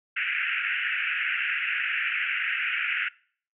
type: band-pass noise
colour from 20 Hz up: white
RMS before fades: -28 dBFS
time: 0.16-3.09 s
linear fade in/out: 10 ms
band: 1400 to 2800 Hz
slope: 96 dB/octave
effects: noise-tail reverb RT60 0.5 s tail -23 dB re dry